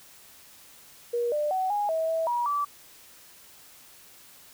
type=tone with pitch steps; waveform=sine; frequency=476.6 / 596 / 752 / 825 / 645 / 651 / 959 / 1157 Hz; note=A#4 / D5 / F#5 / G#5 / E5 / E5 / A#5 / D6; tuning=+38 / +25 / +28 / -12 / -38 / -22 / +49 / -26 cents; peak=-24 dBFS; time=1.13-2.65 s; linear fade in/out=10 ms; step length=190 ms; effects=white hiss -52 dBFS RMS until 4.53 s